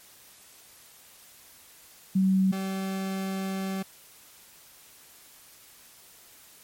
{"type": "tone pair in turn", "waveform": ["sine", "40% pulse"], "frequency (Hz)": [190.1, 191.87], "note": ["F#3", "G3"], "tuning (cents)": [47, -37], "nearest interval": "unison", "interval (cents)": 16, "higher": "second", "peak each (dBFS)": [-19, -28], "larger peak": "first", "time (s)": [[2.15, 2.52], [2.52, 3.83]], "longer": "second", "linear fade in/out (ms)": 10, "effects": ["white hiss -53 dBFS RMS until 6.63 s", "MP3 64 kbps"]}